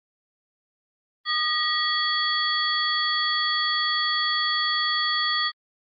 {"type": "tone cluster", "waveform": "sine", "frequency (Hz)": [1223, 1911, 3348, 4490], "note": ["D#6", "A#6", "G#7", "C#8"], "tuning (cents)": [-30, 43, 13, 21], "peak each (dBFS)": -27, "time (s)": [1.25, 5.52], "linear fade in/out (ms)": 50, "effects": ["Opus 24 kbps"]}